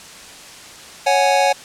square chord, C# suspended fourth, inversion none, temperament just, 554.4 / 739.2 / 831.5 Hz, C#5 / F#5 / G#5, 0 / -2 / +2 cents, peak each -18 dBFS, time 1.06-1.53 s, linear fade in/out 10 ms, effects white hiss -38 dBFS RMS until 1.64 s + low-pass 8000 Hz 12 dB/octave

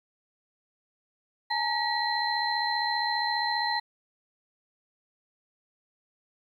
sine tone cluster, 846 / 921 / 1922 / 4098 Hz, G#5 / A#5 / B6 / C8, +32 / -21 / -48 / -37 cents, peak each -31 dBFS, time 1.5-3.8 s, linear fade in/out 10 ms, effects 10-bit

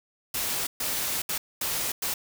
white noise bursts at uneven times, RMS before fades -29 dBFS, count 5, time 0.34-0.67 / 0.8-1.22 / 1.29-1.38 / 1.61-1.92 / 2.02-2.14 s, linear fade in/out 5 ms, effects none

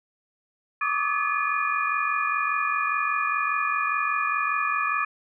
sine tone cluster, 1135 / 1180 / 1262 / 1718 / 2440 Hz, C#6 / D6 / D#6 / A6 / D#7, +41 / +8 / +24 / -42 / -34 cents, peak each -29 dBFS, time 0.81-5.05 s, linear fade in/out 5 ms, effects none

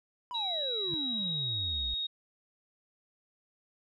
triangle exponential sweep, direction down, 1011 to 54 Hz, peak -35 dBFS, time 0.31-1.94 s, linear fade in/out 0 ms
sine tone with pitch glide, 3870 to 3751 Hz, B7 to A#7, -36 to +10 cents, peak -31 dBFS, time 0.34-2.07 s, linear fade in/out 10 ms, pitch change -54 cents, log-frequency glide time 0.89-1.76 s
sine tone with exponential growth, 149.3 Hz, D3, 29 cents sharp, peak -34 dBFS, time 0.82-0.94 s, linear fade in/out 0 ms, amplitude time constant 24 ms
effects none

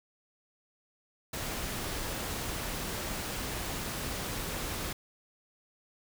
pink noise, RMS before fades -36 dBFS, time 1.33-4.93 s, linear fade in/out 5 ms, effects none

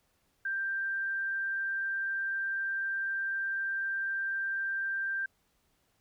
sine tone, 1578 Hz, G6, 11 cents sharp, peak -30 dBFS, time 0.45-5.26 s, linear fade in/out 5 ms, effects pink hiss -73 dBFS RMS until 6 s

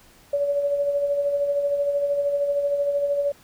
sine tone with tremolo, 570 Hz, C#5, 48 cents sharp, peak -18 dBFS, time 0.33-3.32 s, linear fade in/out 5 ms, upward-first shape sine, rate 13 Hz, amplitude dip 45%, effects pink hiss -53 dBFS RMS until 3.43 s

